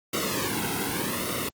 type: noise with flanger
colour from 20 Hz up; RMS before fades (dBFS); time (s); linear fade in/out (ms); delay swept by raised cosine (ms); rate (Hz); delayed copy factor
pink; -28; 0.13-1.49; 5; 1.2 to 1.72; 0.84; -0.95
effects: high-pass 100 Hz 12 dB/octave + Opus 48 kbps